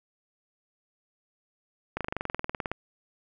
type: slowing click train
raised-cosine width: 0.5 ms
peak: -15 dBFS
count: 17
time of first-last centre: 1.97-2.716 s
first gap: 37 ms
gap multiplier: 1.03
effects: none